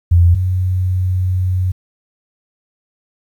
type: tone pair in turn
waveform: sine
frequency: 86.5 / 92.09 Hz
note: F2 / F#2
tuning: -16 / -8 cents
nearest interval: minor second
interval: 108 cents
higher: second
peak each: -6 / -13 dBFS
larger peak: first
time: 0.11-0.35 / 0.35-1.72 s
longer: second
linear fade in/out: 10 ms
effects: 8-bit